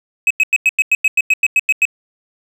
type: tone bursts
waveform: triangle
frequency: 2551 Hz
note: D#7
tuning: 43 cents sharp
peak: -7 dBFS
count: 13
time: 0.27-1.853 s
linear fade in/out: 2 ms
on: 35 ms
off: 94 ms
effects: none